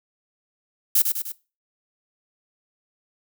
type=noise with echo; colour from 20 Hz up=violet; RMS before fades=-17 dBFS; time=0.95-1.02 s; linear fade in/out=5 ms; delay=100 ms; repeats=3; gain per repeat=-5 dB; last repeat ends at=1.32 s; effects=noise-tail reverb RT60 0.3 s tail -19 dB re dry